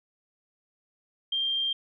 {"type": "tone", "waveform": "sine", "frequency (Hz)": 3183, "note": "G7", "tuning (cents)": 26, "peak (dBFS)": -25, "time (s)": [1.32, 1.73], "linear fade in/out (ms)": 5, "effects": []}